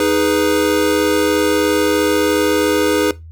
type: chord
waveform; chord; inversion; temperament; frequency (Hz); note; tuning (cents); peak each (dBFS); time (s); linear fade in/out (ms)
square; G# minor; second; equal with one note detuned; 311.1 / 414.1 / 493.9; D#4 / G#4 / B4; 0 / -5 / 0; -18; 0-3.11; 2
effects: noise-tail reverb RT60 0.2 s tail -19 dB re dry + added 81 Hz sine -33 dBFS peak until 3.31 s